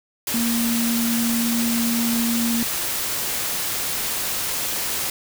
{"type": "tone in noise", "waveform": "sine", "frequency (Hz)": 233.1, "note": "A#3", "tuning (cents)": 0, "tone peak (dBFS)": -20, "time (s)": [0.34, 2.63], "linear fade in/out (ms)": 2, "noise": "white", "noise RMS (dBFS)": -25, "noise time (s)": [0.27, 5.1], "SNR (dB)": 2, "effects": []}